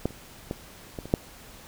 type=clicks; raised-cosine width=2 ms; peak=-11 / -30 / -16 / -20 / -25 / -6 dBFS; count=6; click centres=0.056 / 0.107 / 0.511 / 0.988 / 1.056 / 1.139 s; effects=pink hiss -48 dBFS RMS until 1.67 s